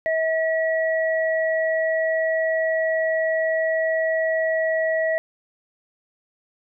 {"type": "tone pair together", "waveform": "sine", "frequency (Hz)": [643.4, 1928], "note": ["E5", "B6"], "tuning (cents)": [-42, -42], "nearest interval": "octave + perfect fifth", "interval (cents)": 1900, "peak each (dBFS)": [-20, -25], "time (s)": [0.06, 5.18], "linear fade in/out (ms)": 0, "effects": []}